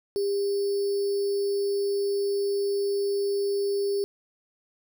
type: tone with sample-and-hold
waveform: sine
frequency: 400 Hz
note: G4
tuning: 35 cents sharp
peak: -23 dBFS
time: 0.16-4.04 s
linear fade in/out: 0 ms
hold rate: 4900 Hz
effects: none